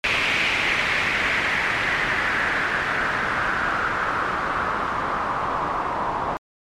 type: noise with low-pass filter sweep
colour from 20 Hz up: white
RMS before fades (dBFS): -23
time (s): 0.04-6.37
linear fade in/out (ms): 0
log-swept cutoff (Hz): 2500 to 980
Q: 3.2
effects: MP3 64 kbps